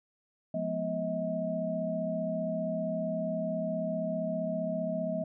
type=tone cluster; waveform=sine; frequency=176 / 211.1 / 246.4 / 637 Hz; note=F3 / G#3 / B3 / D#5; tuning=+14 / +29 / -4 / +41 cents; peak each=-36 / -38 / -38 / -32 dBFS; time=0.54-5.24 s; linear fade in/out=5 ms; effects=none